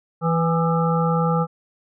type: harmonic tone with a mistuned harmonic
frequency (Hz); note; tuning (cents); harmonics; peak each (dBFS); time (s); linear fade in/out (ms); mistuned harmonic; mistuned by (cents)
165; E3; +2; 1 / 3 / 5 / 7 / 8; -19 / -24 / -26 / -27 / -28; 0.21-1.47; 50; 7; +71
effects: none